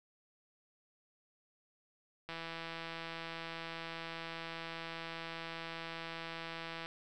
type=click train; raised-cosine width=0.3 ms; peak=-27 dBFS; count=755; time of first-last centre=2.29-6.86 s; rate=165 Hz; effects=none